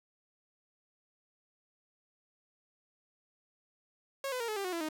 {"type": "tone with pitch steps", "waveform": "sawtooth", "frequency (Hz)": [547, 504.5, 465.3, 429.2, 395.8, 365.1, 336.7, 310.6], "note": ["C#5", "B4", "A#4", "A4", "G4", "F#4", "E4", "D#4"], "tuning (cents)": [-23, 37, -3, -43, 17, -23, 37, -3], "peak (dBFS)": -30, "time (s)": [4.24, 4.888], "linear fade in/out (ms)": 2, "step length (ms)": 81, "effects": []}